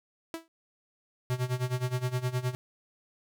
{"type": "tone with exponential decay", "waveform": "sawtooth", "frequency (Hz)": 328.3, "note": "E4", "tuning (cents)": -7, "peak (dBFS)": -27, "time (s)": [0.34, 0.48], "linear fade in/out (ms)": 0, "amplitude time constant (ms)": 29}
{"type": "tone with tremolo", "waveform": "square", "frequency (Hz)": 125.8, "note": "B2", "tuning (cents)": 32, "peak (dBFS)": -26, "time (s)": [1.3, 2.55], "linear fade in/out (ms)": 0, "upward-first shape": "sine", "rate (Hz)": 9.6, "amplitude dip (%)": 85}
{"effects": []}